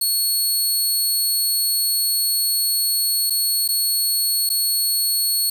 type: tone with dropouts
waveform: 15% pulse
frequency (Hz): 4360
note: C#8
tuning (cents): -29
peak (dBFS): -11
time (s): 0.01-5.5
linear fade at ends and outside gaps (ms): 5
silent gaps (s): 3.299-3.304 / 3.679-3.687 / 4.492-4.5
effects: 7-bit